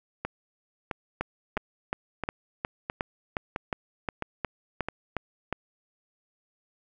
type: two click trains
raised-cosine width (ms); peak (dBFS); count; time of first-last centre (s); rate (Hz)
0.5; -13 / -15; 13 / 8; 1.21-5.527 / 0.25-4.886; 2.78 / 1.51
effects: none